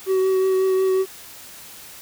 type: tone with vibrato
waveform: triangle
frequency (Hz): 378.3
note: F#4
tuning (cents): +38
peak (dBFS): -14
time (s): 0.06-1.06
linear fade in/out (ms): 50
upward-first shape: triangle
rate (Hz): 5.5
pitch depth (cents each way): 17
effects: white hiss -41 dBFS RMS until 2.01 s